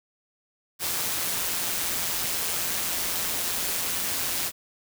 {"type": "noise with amplitude modulation", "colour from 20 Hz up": "white", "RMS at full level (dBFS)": -26, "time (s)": [0.79, 4.52], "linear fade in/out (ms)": 50, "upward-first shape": "sine", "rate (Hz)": 172, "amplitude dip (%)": 45, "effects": []}